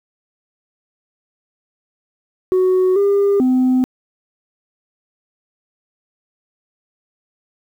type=tone with pitch steps; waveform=sine; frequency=370.8 / 401 / 255.8 Hz; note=F#4 / G4 / C4; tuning=+4 / +39 / -39 cents; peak=-9 dBFS; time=2.52-3.84 s; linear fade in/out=0 ms; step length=440 ms; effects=tanh soft clip ceiling -10 dBFS + 8-bit